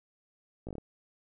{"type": "slowing click train", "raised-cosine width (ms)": 2, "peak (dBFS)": -27, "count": 6, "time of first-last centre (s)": [0.67, 0.782], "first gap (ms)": 17, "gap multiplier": 1.14, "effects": []}